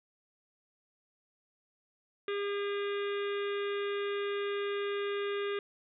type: harmonic tone with a mistuned harmonic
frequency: 404.4 Hz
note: G#4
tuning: 46 cents flat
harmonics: 1 / 3 / 4 / 5 / 6 / 7 / 8 / 9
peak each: -32 / -42 / -44 / -46 / -48 / -49 / -50 / -51 dBFS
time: 2.28-5.59 s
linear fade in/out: 2 ms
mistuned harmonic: 8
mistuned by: +57 cents
effects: none